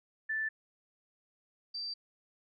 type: tone pair in turn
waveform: sine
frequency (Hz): 1760 / 4673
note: A6 / D8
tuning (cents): 0 / -9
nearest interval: octave + perfect fourth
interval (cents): 1691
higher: second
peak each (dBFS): -31 / -36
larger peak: first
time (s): 0.29-0.49 / 1.74-1.94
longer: neither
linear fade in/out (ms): 10
effects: none